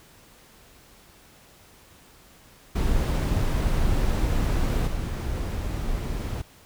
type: noise with level steps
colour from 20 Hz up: brown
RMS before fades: -23 / -28 dBFS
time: 2.75-6.42 s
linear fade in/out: 10 ms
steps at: 4.87 s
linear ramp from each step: 5 ms
effects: pink hiss -53 dBFS RMS until 6.65 s